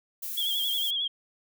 violet noise, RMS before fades -35 dBFS, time 0.22-0.91 s, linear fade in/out 10 ms
sine tone with vibrato, 3288 Hz, G#7, 18 cents flat, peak -26 dBFS, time 0.37-1.08 s, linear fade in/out 10 ms, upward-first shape sine, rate 11 Hz, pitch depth 62 cents each way
effects none

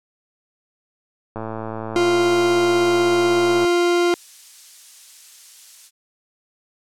click train, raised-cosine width 1 ms, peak -15 dBFS, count 255, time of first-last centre 1.36-3.648 s, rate 111 Hz
40% pulse tone, 349.2 Hz, F4, in tune, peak -14 dBFS, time 1.96-4.14 s, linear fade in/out 0 ms
violet noise, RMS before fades -34 dBFS, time 2.18-5.91 s, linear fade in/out 50 ms
effects low-pass 7000 Hz 12 dB/octave

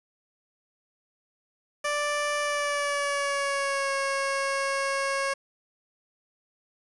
15% pulse tone with pitch glide, 587.3 to 548 Hz, D5 to C#5, 0 to -20 cents, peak -19 dBFS, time 1.84-5.34 s, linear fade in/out 10 ms, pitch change -120 cents, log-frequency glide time 2.41-3.92 s, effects resampled to 24000 Hz + 8-bit

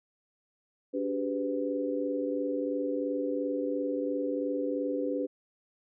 sine tone cluster, 286.6 / 381.4 / 404.3 / 502 Hz, D4 / G4 / G#4 / B4, -42 / -47 / -46 / +28 cents, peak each -32 / -38 / -38 / -32 dBFS, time 0.93-5.27 s, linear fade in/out 20 ms, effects none

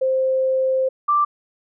sine tone pair in turn, 524 / 1176.3 Hz, C5 / D6, +2 / +2 cents, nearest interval octave + major second, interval 1400 cents, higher second, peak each -16 / -14 dBFS, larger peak second, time 0.01-0.89 / 1.08-1.25 s, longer first, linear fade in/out 10 ms, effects none

